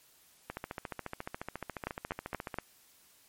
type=two click trains; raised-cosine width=0.5 ms; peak=-22 / -18 dBFS; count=30 / 4; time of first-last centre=0.5-2.542 / 1.87-2.586 s; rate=14.2 / 4.19 Hz; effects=white hiss -63 dBFS RMS until 3.28 s + MP3 64 kbps